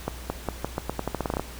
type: accelerating click train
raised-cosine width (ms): 1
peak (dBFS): -12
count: 15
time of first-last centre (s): 0.08-1.396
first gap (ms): 220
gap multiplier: 0.85
effects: added 60 Hz sine -39 dBFS peak until 1.59 s + pink hiss -43 dBFS RMS until 1.59 s

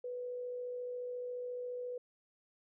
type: tone with amplitude modulation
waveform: sine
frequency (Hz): 493.9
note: B4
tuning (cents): 0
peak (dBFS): -37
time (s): 0.04-1.98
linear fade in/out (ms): 5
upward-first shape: sine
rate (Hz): 54.3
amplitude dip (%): 25
effects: none

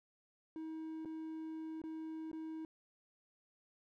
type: tone with dropouts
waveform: triangle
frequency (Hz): 318.3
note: D#4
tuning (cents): +39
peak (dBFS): -40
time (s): 0.56-2.65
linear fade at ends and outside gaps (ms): 1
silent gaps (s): 1.049-1.056 / 1.817-1.838 / 2.315-2.33
effects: none

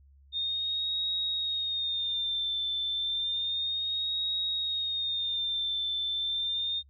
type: tone with vibrato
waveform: sine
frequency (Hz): 3657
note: A#7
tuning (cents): -34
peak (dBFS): -28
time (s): 0.32-6.83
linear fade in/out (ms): 50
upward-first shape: sine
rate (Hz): 0.31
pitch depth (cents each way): 57
effects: noise-tail reverb RT60 0.1 s tail -24 dB re dry + added 69 Hz sine -55 dBFS peak until 6.89 s

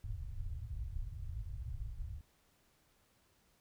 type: low-pass noise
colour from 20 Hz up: pink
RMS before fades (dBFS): -42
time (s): 0.04-2.21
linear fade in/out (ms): 2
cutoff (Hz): 120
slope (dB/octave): 48
effects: pink hiss -72 dBFS RMS until 3.6 s

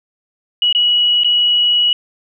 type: tone with dropouts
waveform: sine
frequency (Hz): 2922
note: F#7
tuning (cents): -22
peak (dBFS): -10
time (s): 0.62-1.93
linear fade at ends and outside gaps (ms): 2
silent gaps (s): 0.727-0.749 / 1.235-1.245
effects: none

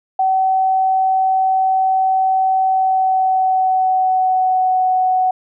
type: tone with pitch glide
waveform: sine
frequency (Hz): 760 to 743.5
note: F#5 to F#5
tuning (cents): +46 to +8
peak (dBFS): -12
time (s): 0.19-5.31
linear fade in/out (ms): 5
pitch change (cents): -38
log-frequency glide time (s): 2.66-4.85
effects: none

